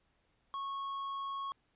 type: tone with hard clipping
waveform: sine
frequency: 1100 Hz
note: C#6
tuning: 14 cents flat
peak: -38 dBFS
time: 0.54-1.52 s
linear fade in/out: 0 ms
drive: 5 dB
effects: pink hiss -75 dBFS RMS until 1.75 s + resampled to 8000 Hz